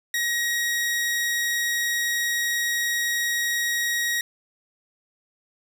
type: tone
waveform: sawtooth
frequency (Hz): 1893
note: A#6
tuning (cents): +26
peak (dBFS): -19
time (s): 0.14-4.21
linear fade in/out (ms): 2
effects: none